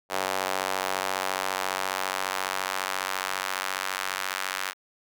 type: tone with high-pass filter sweep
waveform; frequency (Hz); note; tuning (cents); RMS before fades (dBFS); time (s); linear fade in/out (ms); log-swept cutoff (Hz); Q
square; 47.3; F#1; +39; -30; 0.09-4.74; 50; 680 to 1400; 1.2
effects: none